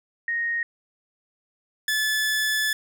sine / sawtooth tone pair in turn, 1864.7 / 1730.2 Hz, A#6 / A6, 0 / -30 cents, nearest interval minor second, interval 130 cents, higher first, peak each -23 / -18 dBFS, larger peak second, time 0.28-0.63 / 1.88-2.73 s, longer second, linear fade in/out 2 ms, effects none

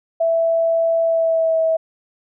sine tone with pitch glide, 661 to 647.4 Hz, E5 to E5, +5 to -31 cents, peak -14 dBFS, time 0.2-1.77 s, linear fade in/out 10 ms, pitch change -36 cents, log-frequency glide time 1.03-1.59 s, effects none

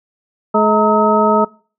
harmonic tone with a mistuned harmonic, 213.1 Hz, G#3, 45 cents sharp, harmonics 1 / 2 / 3 / 4 / 6, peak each -16 / -16 / -16 / -16 / -16 dBFS, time 0.54-1.45 s, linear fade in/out 10 ms, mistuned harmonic 4, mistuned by +130 cents, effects noise-tail reverb RT60 0.4 s tail -23 dB re dry

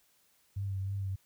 sine tone with vibrato, 97.5 Hz, G2, 9 cents flat, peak -32 dBFS, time 0.56-1.16 s, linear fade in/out 10 ms, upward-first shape triangle, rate 3.2 Hz, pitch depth 36 cents each way, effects white hiss -69 dBFS RMS until 1.25 s

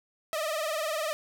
sawtooth tone with vibrato, 624 Hz, D#5, 5 cents sharp, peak -25 dBFS, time 0.33-1.13 s, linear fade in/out 0 ms, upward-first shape triangle, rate 20 Hz, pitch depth 120 cents each way, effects none

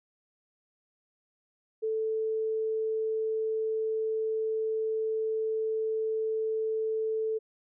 sine tone, 440 Hz, A4, in tune, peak -27 dBFS, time 1.82-7.39 s, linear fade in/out 20 ms, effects none

